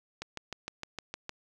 click train, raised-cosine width 0.2 ms, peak -20 dBFS, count 8, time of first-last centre 0.22-1.294 s, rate 6.52 Hz, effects none

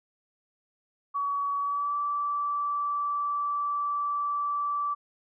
sine tone with pitch glide, 1132 to 1160.5 Hz, C#6 to D6, +36 to -21 cents, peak -26 dBFS, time 1.14-4.95 s, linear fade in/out 20 ms, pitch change +43 cents, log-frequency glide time 1.59-1.95 s, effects none

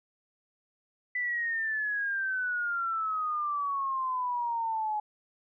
sine exponential sweep, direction down, 1996 to 840 Hz, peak -28 dBFS, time 1.15-5 s, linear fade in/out 5 ms, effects none

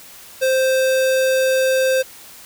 square tone, 523.3 Hz, C5, in tune, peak -15 dBFS, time 0.41-2.03 s, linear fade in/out 20 ms, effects white hiss -41 dBFS RMS until 2.45 s

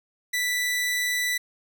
sawtooth tone, 1975.5 Hz, B6, in tune, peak -20 dBFS, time 0.33-1.38 s, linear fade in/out 10 ms, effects none

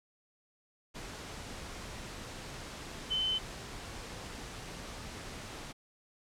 sine tone in noise, 3055 Hz, G7, 45 cents flat, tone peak -29 dBFS, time 3.1-3.39 s, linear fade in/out 20 ms, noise pink, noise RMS -44 dBFS, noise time 0.94-5.73 s, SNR +12 dB, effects low-pass 8000 Hz 12 dB/octave

